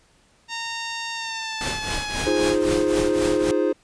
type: tone with pitch glide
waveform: 10% pulse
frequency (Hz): 920 to 829.2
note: A#5 to G#5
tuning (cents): -23 to -3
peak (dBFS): -19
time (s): 0.48-2.56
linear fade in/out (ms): 50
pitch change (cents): -180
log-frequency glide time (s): 1.13-2.21
type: noise with tremolo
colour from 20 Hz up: pink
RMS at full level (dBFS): -26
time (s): 1.61-3.51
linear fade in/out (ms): 0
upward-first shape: triangle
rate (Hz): 3.8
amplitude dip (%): 85
type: chord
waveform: triangle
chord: F minor seventh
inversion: third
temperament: equal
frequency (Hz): 311.1 / 349.2 / 415.3 / 523.3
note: Eb4 / F4 / Ab4 / C5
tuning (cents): 0 / 0 / 0 / 0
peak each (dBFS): -22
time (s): 2.26-3.73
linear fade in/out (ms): 10
effects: pink hiss -59 dBFS RMS until 3.83 s + resampled to 22050 Hz